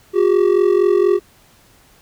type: ring-modulated tone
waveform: triangle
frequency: 382.5 Hz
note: G4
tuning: 42 cents flat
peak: -6 dBFS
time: 0.13-1.2 s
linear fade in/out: 50 ms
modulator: 22.1 Hz
effects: pink hiss -51 dBFS RMS until 2.01 s